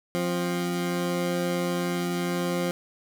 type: tone pair together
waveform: 20% pulse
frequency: 175.56 / 263.7 Hz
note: F3 / C4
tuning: +9 / +14 cents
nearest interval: perfect fifth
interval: 705 cents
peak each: -21 / -28 dBFS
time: 0.15-2.71 s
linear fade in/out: 0 ms
effects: none